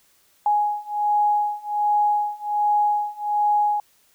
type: beating tone pair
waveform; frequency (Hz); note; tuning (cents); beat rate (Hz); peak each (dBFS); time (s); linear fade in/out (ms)
sine; 832 / 833.3; G#5 / G#5; +3 / +6; 1.3; -22 / -21; 0.46-3.8; 2
effects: white hiss -60 dBFS RMS until 4.14 s